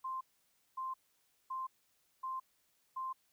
sine tone bursts, 1046.5 Hz, C6, in tune, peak -37 dBFS, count 5, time 0.04-3.13 s, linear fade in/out 10 ms, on 170 ms, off 560 ms, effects white hiss -75 dBFS RMS until 3.32 s

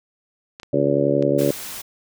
clicks, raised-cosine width 0.2 ms, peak -19 dBFS, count 4, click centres 0.599 / 0.632 / 1.225 / 1.413 s
harmonic tone, 71 Hz, C#2, 42 cents sharp, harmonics 2 / 3 / 4 / 5 / 6 / 7 / 8, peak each -25 / -30 / -22 / -23 / -24 / -25 / -21 dBFS, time 0.73-1.51 s, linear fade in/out 5 ms
white noise, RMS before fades -33 dBFS, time 1.38-1.82 s, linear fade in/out 10 ms
effects none

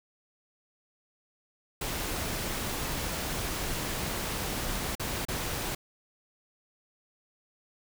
pink noise with dropouts, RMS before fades -33 dBFS, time 1.81-5.75 s, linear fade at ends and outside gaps 5 ms, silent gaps 4.953-4.996 / 5.252-5.284 s, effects none

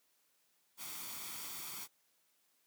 white noise with comb filter, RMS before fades -45 dBFS, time 0.77-1.88 s, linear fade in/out 50 ms, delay 0.88 ms, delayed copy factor +0.55, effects white hiss -75 dBFS RMS until 2.66 s + high-pass 150 Hz 12 dB/octave

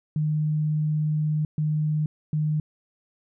sine tone bursts at uneven times, 152.8 Hz, D#3, 31 cents flat, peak -21 dBFS, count 3, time 0.16-1.45 / 1.58-2.06 / 2.33-2.6 s, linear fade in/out 2 ms, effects none

